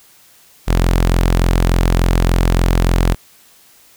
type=tone; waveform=sawtooth; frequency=43.43 Hz; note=F1; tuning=9 cents flat; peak=-7 dBFS; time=0.67-3.15 s; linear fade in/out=20 ms; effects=white hiss -48 dBFS RMS until 3.96 s